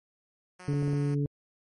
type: tone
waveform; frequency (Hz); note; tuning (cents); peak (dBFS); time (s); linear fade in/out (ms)
5% pulse; 182.1; F#3; -27; -34; 0.59-1.15; 10
type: harmonic tone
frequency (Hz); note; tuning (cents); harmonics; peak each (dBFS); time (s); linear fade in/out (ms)
143.4; D3; -41; 1 / 2 / 3; -26 / -32 / -36; 0.68-1.26; 2
type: clicks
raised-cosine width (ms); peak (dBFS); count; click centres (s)
2; -26; 4; 0.735 / 0.826 / 0.879 / 0.933
effects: MP3 48 kbps